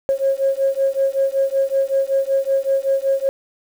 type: beating tone pair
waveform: sine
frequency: 540 / 545.3 Hz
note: C#5 / C#5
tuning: -45 / -29 cents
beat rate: 5.3 Hz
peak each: -18 dBFS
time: 0.09-3.29 s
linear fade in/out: 0 ms
effects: tanh soft clip ceiling -8 dBFS + 7-bit

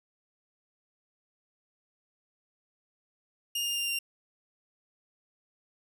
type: tone with pitch steps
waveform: sawtooth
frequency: 2829 / 2811 / 2793 / 2776 Hz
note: F7 / F7 / F7 / F7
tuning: +22 / +11 / -1 / -11 cents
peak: -26 dBFS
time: 3.55-3.99 s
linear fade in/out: 5 ms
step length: 110 ms
effects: none

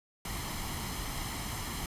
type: noise with comb filter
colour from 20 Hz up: pink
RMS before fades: -37 dBFS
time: 0.25-1.86 s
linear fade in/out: 2 ms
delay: 0.97 ms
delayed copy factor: +0.55
effects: resampled to 32000 Hz

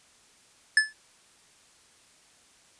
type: tone with exponential decay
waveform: square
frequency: 1734 Hz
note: A6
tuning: 26 cents flat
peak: -14 dBFS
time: 0.77-0.93 s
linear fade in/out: 2 ms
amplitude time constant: 34 ms
effects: white hiss -59 dBFS RMS until 2.79 s + resampled to 22050 Hz

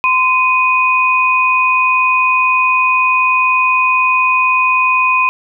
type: tone pair together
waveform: sine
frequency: 1030.3 / 2489 Hz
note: C6 / D#7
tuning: -27 / 0 cents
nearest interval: octave + minor third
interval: 1527 cents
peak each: -12 dBFS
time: 0.04-5.29 s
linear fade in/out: 0 ms
effects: none

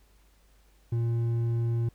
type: tone with hard clipping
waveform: sine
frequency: 116.54 Hz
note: A#2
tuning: in tune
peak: -26 dBFS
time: 0.92-1.89 s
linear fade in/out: 5 ms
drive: 5 dB
effects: added 50 Hz sine -59 dBFS peak until 1.94 s + pink hiss -66 dBFS RMS until 1.94 s

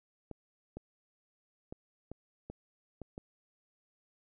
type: clicks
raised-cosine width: 2 ms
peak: -29 dBFS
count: 7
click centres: 0.313 / 0.77 / 1.725 / 2.116 / 2.5 / 3.017 / 3.179 s
effects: none

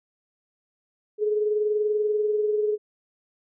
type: tone pair together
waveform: sine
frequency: 421.5 / 442 Hz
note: G#4 / A4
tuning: +26 / +8 cents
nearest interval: minor second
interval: 82 cents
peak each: -21 / -32 dBFS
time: 1.18-2.78 s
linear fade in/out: 50 ms
effects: none

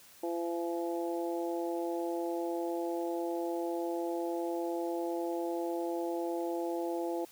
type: harmonic tone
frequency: 170 Hz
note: F3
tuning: 46 cents flat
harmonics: 2 / 3 / 4 / 5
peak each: -34 / -38 / -40 / -42 dBFS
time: 0.23-7.25 s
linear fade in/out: 5 ms
effects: white hiss -57 dBFS RMS until 7.31 s + high-pass 80 Hz 12 dB/octave

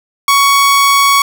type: tone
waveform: sawtooth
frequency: 1117 Hz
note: C#6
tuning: 13 cents sharp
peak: -3 dBFS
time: 0.28-1.22 s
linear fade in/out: 2 ms
effects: none

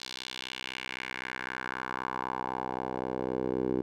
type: tone with band-pass filter sweep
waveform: 10% pulse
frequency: 63.9 Hz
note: C2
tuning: 40 cents flat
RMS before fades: -35 dBFS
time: 0-3.82 s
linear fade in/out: 5 ms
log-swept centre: 4300 to 370 Hz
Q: 2.3
effects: none

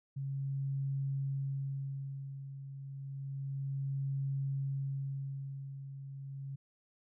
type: tone with tremolo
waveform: sine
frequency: 137.1 Hz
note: C#3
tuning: 19 cents flat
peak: -32 dBFS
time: 0.16-6.56 s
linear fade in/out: 10 ms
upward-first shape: sine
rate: 0.3 Hz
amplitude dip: 70%
effects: none

